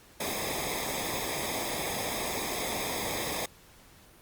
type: noise with comb filter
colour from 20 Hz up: pink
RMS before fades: -33 dBFS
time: 0.2-3.46 s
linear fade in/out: 5 ms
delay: 0.69 ms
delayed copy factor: -0.8
effects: pink hiss -56 dBFS RMS until 4.21 s + Opus 48 kbps